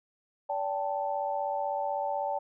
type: chord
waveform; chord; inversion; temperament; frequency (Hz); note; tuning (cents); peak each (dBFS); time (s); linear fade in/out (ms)
sine; D suspended fourth; none; equal with one note detuned; 576.2 / 784 / 880; D5 / G5 / A5; -33 / 0 / 0; -33; 0.49-2.39; 10
effects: none